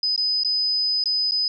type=tone with dropouts; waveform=sine; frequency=5010 Hz; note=D#8; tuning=11 cents sharp; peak=-19 dBFS; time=0.03-1.48 s; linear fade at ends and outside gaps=2 ms; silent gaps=0.162-0.177 / 0.435-0.447 / 1.039-1.057 / 1.311-1.319 s; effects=none